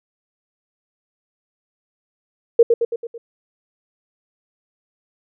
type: tone with echo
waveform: sine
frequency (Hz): 466.2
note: A#4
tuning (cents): 0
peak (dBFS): -5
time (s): 2.59-2.63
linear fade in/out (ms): 5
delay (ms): 110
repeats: 5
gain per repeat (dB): -5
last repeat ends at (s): 3.18
effects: none